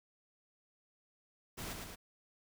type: noise with echo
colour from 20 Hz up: pink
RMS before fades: -43 dBFS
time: 1.57-1.74 s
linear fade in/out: 20 ms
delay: 110 ms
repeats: 2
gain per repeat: -3 dB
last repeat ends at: 1.96 s
effects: none